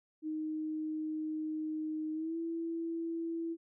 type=tone with pitch glide; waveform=sine; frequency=311.1 to 331.5 Hz; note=D#4 to E4; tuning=0 to +10 cents; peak=-34 dBFS; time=0.22-3.57 s; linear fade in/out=50 ms; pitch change=+110 cents; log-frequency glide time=2.13-2.37 s; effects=none